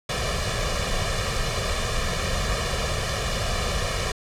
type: noise with comb filter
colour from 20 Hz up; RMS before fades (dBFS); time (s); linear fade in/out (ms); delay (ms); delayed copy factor
pink; -25; 0.09-4.12; 5; 1.7; +0.8
effects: low-pass 7000 Hz 12 dB/octave